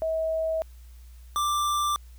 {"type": "tone pair in turn", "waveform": ["sine", "square"], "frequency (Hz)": [643, 1179.3], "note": ["E5", "D6"], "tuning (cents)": [-43, 7], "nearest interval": "major seventh", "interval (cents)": 1050, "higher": "second", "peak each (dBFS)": -24, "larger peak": "neither", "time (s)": [[0.02, 0.62], [1.36, 1.96]], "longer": "neither", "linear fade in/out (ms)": 0, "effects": ["added 60 Hz sine -44 dBFS peak until 2.18 s", "white hiss -61 dBFS RMS until 2.18 s"]}